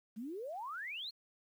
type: exponential sweep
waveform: sine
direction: up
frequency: 203.2 to 4414 Hz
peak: -40 dBFS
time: 0.16-1.11 s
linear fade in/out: 20 ms
effects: 11-bit